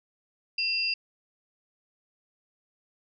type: tone pair together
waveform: sine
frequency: 2700 / 4830 Hz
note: E7 / D8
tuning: +41 / +48 cents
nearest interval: minor seventh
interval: 1007 cents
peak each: -28 dBFS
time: 0.58-0.94 s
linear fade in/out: 5 ms
effects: none